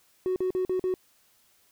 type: tone bursts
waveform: triangle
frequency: 370 Hz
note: F#4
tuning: in tune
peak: -21 dBFS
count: 5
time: 0.26-0.94 s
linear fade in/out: 0 ms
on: 100 ms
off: 45 ms
effects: tanh soft clip ceiling -20 dBFS + white hiss -64 dBFS RMS until 1.71 s

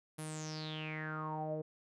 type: tone with low-pass filter sweep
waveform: sawtooth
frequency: 155.56 Hz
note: D#3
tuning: in tune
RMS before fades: -41 dBFS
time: 0.18-1.62 s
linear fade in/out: 10 ms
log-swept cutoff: 11000 to 500 Hz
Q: 9.2
effects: none

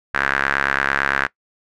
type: tone with band-pass filter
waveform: sawtooth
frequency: 68.9 Hz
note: C#2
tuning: 10 cents flat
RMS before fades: -20 dBFS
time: 0.14-1.27 s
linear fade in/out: 10 ms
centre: 1600 Hz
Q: 4.5
effects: noise-tail reverb RT60 0.1 s tail -20 dB re dry

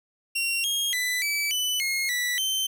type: tone with pitch steps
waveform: sawtooth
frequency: 2748 / 3253 / 1994 / 2302 / 2993 / 2153 / 1962 / 3096 Hz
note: F7 / G#7 / B6 / D7 / F#7 / C7 / B6 / G7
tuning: -29 / -37 / +16 / -35 / +19 / +49 / -12 / -22 cents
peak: -21 dBFS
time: 0.35-2.67 s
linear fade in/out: 10 ms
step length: 290 ms
effects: none

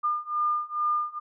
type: beating tone pair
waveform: sine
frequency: 1206 / 1208.3 Hz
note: D6 / D6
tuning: +46 / +49 cents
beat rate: 2.3 Hz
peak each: -28 / -27 dBFS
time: 0.03-1.2 s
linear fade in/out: 20 ms
effects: none

